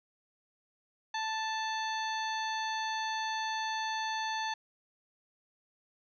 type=harmonic tone; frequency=880 Hz; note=A5; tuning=in tune; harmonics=1 / 2 / 3 / 4 / 5 / 7; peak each=-34 / -38 / -45 / -42 / -44 / -48 dBFS; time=1.14-4.54 s; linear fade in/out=5 ms; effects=none